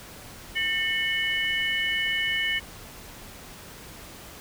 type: tone cluster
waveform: sine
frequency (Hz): 1806 / 2196 / 2968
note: A6 / C#7 / F#7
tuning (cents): +45 / -17 / +5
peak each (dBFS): -28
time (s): 0.55-2.6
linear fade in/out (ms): 20
effects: pink hiss -44 dBFS RMS until 4.4 s